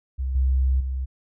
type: tone with level steps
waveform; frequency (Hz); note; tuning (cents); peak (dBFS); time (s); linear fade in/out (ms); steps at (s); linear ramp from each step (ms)
sine; 65.41; C2; 0; -23 / -17 / -24; 0.18-1.06; 20; 0.35 / 0.8; 5
effects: none

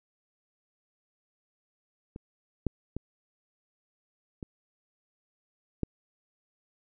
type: clicks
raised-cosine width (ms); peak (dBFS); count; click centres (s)
3; -27 / -14 / -21 / -25 / -15; 5; 2.161 / 2.667 / 2.966 / 4.428 / 5.833
effects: none

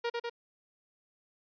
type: tone with echo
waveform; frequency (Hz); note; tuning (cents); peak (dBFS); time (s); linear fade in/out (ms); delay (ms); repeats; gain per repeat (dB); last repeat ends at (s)
sawtooth; 471.2; A#4; +19; -26; 0.04-0.1; 10; 99; 2; -2; 0.298
effects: resampled to 11025 Hz

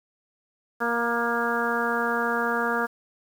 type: harmonic tone with a mistuned harmonic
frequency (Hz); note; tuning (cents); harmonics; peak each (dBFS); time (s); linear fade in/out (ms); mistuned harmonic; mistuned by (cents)
234.9; A#3; +13; 1 / 2 / 3 / 4 / 5 / 6 / 7; -31 / -29 / -32 / -31 / -31 / -29 / -30; 0.8-2.87; 20; 5; +16
effects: 8-bit

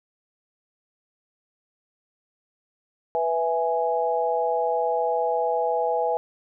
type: chord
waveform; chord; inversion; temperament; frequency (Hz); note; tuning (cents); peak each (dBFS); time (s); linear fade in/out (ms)
sine; E major; second; equal; 493.9 / 659.3 / 830.6; B4 / E5 / G#5; 0 / 0 / 0; -25 / -26 / -25; 3.15-6.17; 0
effects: none

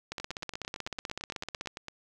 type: two click trains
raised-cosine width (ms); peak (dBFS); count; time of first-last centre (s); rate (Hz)
0.2; -18 / -22; 26 / 16; 0.12-1.673 / 0.2-1.884; 16.1 / 8.91
effects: none

